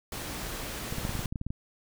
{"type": "noise", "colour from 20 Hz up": "pink", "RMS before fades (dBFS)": -37, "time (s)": [0.12, 1.26], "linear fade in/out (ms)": 2}
{"type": "clicks", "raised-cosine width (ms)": 5, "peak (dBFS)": -21, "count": 12, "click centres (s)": [0.925, 0.984, 1.051, 1.094, 1.153, 1.193, 1.257, 1.325, 1.358, 1.414, 1.466, 1.505]}
{"effects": []}